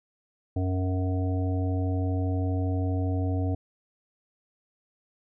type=harmonic tone; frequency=92.5 Hz; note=F#2; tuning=in tune; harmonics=1 / 3 / 5 / 7 / 8; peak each=-25 / -31 / -38 / -39 / -41 dBFS; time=0.56-3.55 s; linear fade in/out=5 ms; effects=none